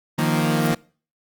sawtooth chord, Eb suspended second, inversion none, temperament equal, 155.56 / 174.61 / 233.1 Hz, Eb3 / F3 / Bb3, 0 / 0 / 0 cents, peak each -17 / -20 / -18 dBFS, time 0.18-0.75 s, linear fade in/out 10 ms
violet noise with exponential growth, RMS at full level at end -29 dBFS, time 0.55-0.67 s, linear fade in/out 1 ms, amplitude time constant 26 ms
effects noise-tail reverb RT60 0.4 s tail -23 dB re dry + Opus 24 kbps

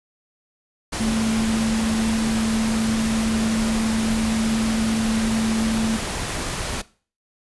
sine tone in noise, 222.2 Hz, A3, 17 cents sharp, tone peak -20 dBFS, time 1-5.97 s, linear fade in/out 10 ms, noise pink, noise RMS -27 dBFS, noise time 0.92-6.82 s, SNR +4 dB, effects noise-tail reverb RT60 0.4 s tail -19 dB re dry + resampled to 24000 Hz

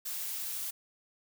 blue noise, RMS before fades -37 dBFS, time 0.05-0.71 s, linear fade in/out 10 ms, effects none

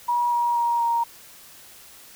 sine tone with pitch steps, 961 / 952.2 / 943.4 / 934.7 Hz, B5 / A#5 / A#5 / A#5, -48 / +37 / +20 / +4 cents, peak -19 dBFS, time 0.08-1.04 s, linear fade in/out 10 ms, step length 240 ms, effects white hiss -47 dBFS RMS until 2.15 s

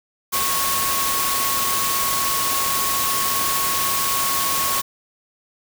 sine tone in noise, 1101 Hz, C#6, 12 cents flat, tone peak -24 dBFS, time 0.32-4.82 s, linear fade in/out 20 ms, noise white, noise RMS -22 dBFS, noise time 0.32-4.82 s, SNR -5 dB, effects none

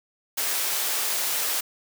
white high-pass noise, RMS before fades -26 dBFS, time 0.37-1.61 s, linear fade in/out 10 ms, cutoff 430 Hz, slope 12 dB/octave, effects none

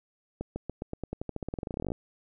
accelerating click train, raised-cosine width 2 ms, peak -20 dBFS, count 26, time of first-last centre 0.41-1.919 s, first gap 150 ms, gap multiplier 0.91, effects none

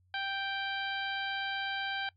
harmonic tone, 784 Hz, G5, in tune, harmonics 1 / 2 / 3 / 4 / 5 / 6, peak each -38 / -36 / -43 / -40 / -45 / -50 dBFS, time 0.14-2.09 s, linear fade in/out 2 ms, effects noise-tail reverb RT60 0.1 s tail -22 dB re dry + added 91 Hz sine -65 dBFS peak until 2.16 s

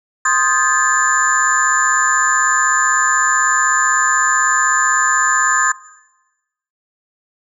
sine tone cluster, 1049 / 1243 / 1600 / 1736 / 7110 Hz, C6 / D#6 / G6 / A6 / A8, +4 / -2 / +35 / -24 / +17 cents, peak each -18 dBFS, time 0.25-5.72 s, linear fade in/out 5 ms, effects noise-tail reverb RT60 1.0 s tail -17 dB re dry + tanh soft clip ceiling -2 dBFS

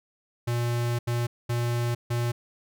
square tone bursts at uneven times, 119.4 Hz, A#2, 42 cents sharp, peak -25 dBFS, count 4, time 0.47-0.99 / 1.07-1.27 / 1.49-1.95 / 2.1-2.32 s, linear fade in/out 10 ms, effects none

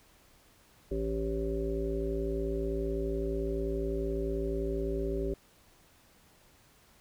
harmonic tone, 55.8 Hz, A1, 25 cents sharp, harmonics 1 / 3 / 5 / 7 / 9 / 10, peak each -34 / -41 / -39 / -33 / -47 / -41 dBFS, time 0.91-5.34 s, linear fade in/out 5 ms, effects pink hiss -62 dBFS RMS until 7 s

